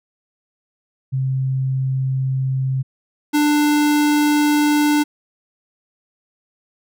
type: tone pair in turn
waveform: sine / square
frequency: 132.2 / 296.3 Hz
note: C3 / D4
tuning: +18 / +15 cents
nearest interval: octave + major second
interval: 1397 cents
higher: second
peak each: -17 / -14 dBFS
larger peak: second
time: 1.12-2.83 / 3.33-5.04 s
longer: neither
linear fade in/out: 20 ms
effects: none